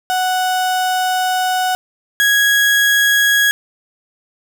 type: tone pair in turn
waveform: 35% pulse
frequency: 740 / 1657.7 Hz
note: F#5 / G#6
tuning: 0 / -4 cents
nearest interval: octave + major second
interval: 1396 cents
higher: second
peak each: -13 / -9 dBFS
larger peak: second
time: 0.1-1.75 / 2.2-3.51 s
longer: first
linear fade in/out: 0 ms
effects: none